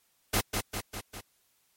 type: noise with echo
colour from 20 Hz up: pink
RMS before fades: -26 dBFS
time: 0.33-0.41 s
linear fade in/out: 10 ms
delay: 200 ms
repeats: 4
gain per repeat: -4 dB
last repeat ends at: 1.21 s
effects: white hiss -70 dBFS RMS until 1.76 s + MP3 64 kbps